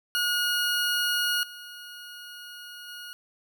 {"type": "tone with level steps", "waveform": "20% pulse", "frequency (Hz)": 1442, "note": "F#6", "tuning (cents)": -45, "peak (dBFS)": [-19, -36, -34], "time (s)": [0.15, 3.13], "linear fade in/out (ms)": 0, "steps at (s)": [1.43, 2.88], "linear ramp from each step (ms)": 2, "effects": []}